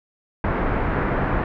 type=low-pass noise; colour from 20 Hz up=pink; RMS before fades=-22 dBFS; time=0.44-1.44 s; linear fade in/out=2 ms; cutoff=1800 Hz; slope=24 dB/octave; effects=none